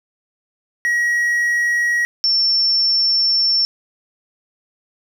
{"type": "tone pair in turn", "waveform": ["triangle", "sine"], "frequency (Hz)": [1906, 5410], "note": ["A#6", "E8"], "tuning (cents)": [38, 44], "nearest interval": "octave + tritone", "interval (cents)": 1806, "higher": "second", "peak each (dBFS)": -13, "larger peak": "neither", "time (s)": [[0.85, 2.05], [2.24, 3.65]], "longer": "second", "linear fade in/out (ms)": 0, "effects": []}